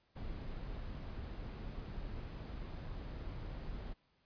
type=noise; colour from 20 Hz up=brown; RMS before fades=-44 dBFS; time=0.15-3.94 s; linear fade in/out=20 ms; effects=pink hiss -75 dBFS RMS until 4.25 s + resampled to 11025 Hz